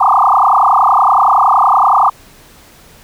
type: tone with frequency modulation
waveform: sine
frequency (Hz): 990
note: B5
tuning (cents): +4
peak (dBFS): -6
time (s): 0-2.1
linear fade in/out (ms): 10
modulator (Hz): 30.7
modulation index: 7.9
effects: pink hiss -42 dBFS RMS until 3.03 s